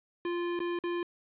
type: tone with dropouts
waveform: square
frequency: 347.4 Hz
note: F4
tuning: 9 cents flat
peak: -31 dBFS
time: 0.25-1.03 s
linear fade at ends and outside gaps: 2 ms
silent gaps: 0.592-0.602 / 0.789-0.838 s
effects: resampled to 8000 Hz + 11-bit